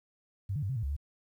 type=tone with pitch steps; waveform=sine; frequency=98.2 / 146.7 / 98.2 / 133.4 / 111.5 / 69.2 / 71.8 Hz; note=G2 / D3 / G2 / C3 / A2 / C#2 / D2; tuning=+4 / -2 / +4 / +34 / +23 / -2 / -39 cents; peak=-30 dBFS; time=0.49-0.966 s; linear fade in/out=10 ms; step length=68 ms; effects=11-bit